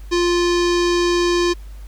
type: tone with low-pass filter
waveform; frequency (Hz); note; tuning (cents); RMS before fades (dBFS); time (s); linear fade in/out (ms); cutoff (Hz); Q
square; 349.2; F4; 0; -17; 0.11-1.54; 20; 5400; 2.2
effects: added 50 Hz sine -32 dBFS peak until 1.87 s + pink hiss -51 dBFS RMS until 1.87 s